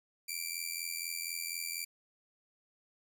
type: tone with amplitude modulation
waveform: 10% pulse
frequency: 2349 Hz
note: D7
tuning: in tune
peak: -24 dBFS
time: 0.28-1.85 s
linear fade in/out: 10 ms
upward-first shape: sine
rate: 84.1 Hz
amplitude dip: 80%
effects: none